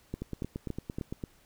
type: two click trains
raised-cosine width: 3 ms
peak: -21 / -22 dBFS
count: 4 / 10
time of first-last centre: 0.14-0.985 / 0.22-1.238 s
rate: 3.55 / 8.84 Hz
effects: pink hiss -63 dBFS RMS until 1.45 s